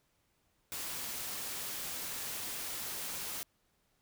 white noise, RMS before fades -40 dBFS, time 0.72-3.43 s, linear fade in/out 0 ms, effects pink hiss -75 dBFS RMS until 4.01 s

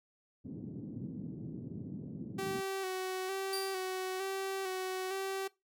pink band-pass noise, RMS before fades -43 dBFS, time 0.44-2.61 s, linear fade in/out 20 ms, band 130 to 300 Hz, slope 24 dB/octave
sawtooth tone with vibrato, 380 Hz, F#4, 46 cents sharp, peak -31 dBFS, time 2.38-5.48 s, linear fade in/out 10 ms, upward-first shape square, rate 1.1 Hz, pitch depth 29 cents each way
sawtooth tone with exponential decay, 4699 Hz, D8, in tune, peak -32 dBFS, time 3.53-4.09 s, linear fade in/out 1 ms, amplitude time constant 120 ms
effects noise-tail reverb RT60 0.2 s tail -20 dB re dry

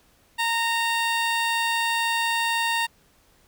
15% pulse tone with notch filter, 922 Hz, A#5, 19 cents flat, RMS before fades -24 dBFS, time 0.38-2.87 s, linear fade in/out 20 ms, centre 12000 Hz, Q 1, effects pink hiss -60 dBFS RMS until 3.47 s

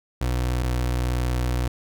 30% pulse tone pair in turn, 61.74 / 61.51 Hz, B1 / B1, 0 / -6 cents, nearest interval unison, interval 6 cents, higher first, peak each -19 dBFS, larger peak neither, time 0.21-0.63 / 0.63-1.68 s, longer second, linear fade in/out 5 ms, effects none

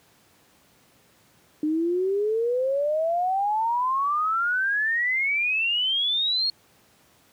sine exponential sweep, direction up, 299.9 to 4336 Hz, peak -21 dBFS, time 1.63-6.5 s, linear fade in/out 2 ms, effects pink hiss -59 dBFS RMS until 7.32 s + high-pass 100 Hz 12 dB/octave

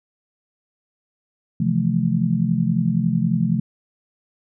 sine chord, F major seventh, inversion second, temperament just, 130.96 / 163.7 / 174.61 / 218.3 Hz, C3 / E3 / F3 / A3, +2 / -12 / 0 / -13 cents, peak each -24 / -23 / -21 / -22 dBFS, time 1.6-3.6 s, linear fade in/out 5 ms, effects none

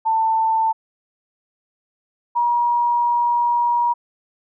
sine tone pair in turn, 891 / 954.6 Hz, A5 / A#5, +22 / +41 cents, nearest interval minor second, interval 119 cents, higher second, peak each -15 dBFS, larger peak neither, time 0.05-0.73 / 2.35-3.94 s, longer second, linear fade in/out 20 ms, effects none

